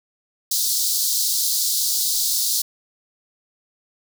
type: high-pass noise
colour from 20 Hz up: pink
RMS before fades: -21 dBFS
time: 0.51-2.62 s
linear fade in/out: 5 ms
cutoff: 4000 Hz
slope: 48 dB/octave
effects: none